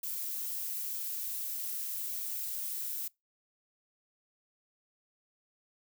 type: noise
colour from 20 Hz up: violet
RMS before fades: -37 dBFS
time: 0.03-3.08 s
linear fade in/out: 5 ms
effects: noise-tail reverb RT60 0.2 s tail -24 dB re dry